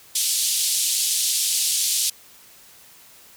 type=band-pass noise; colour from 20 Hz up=white; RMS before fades=-22 dBFS; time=0.15-2.1 s; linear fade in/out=5 ms; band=3300 to 11000 Hz; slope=24 dB/octave; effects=white hiss -49 dBFS RMS until 3.36 s